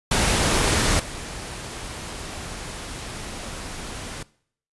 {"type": "noise with level steps", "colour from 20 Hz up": "pink", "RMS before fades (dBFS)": [-20, -34], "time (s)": [0.11, 4.23], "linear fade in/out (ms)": 5, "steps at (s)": 0.99, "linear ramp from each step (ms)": 10, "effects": ["noise-tail reverb RT60 0.6 s tail -21 dB re dry", "resampled to 24000 Hz"]}